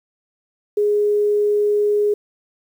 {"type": "tone", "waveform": "sine", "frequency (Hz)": 415.2, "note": "G#4", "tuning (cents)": 0, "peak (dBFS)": -14, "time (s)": [0.77, 2.14], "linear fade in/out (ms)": 5, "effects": ["8-bit"]}